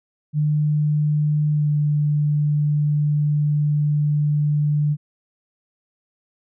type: tone with pitch glide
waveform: sine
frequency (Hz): 150.1 to 148.29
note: D3 to D3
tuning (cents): +38 to +17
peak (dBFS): -16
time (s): 0.33-4.97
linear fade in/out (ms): 50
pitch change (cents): -21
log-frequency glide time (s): 1.51-1.7
effects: none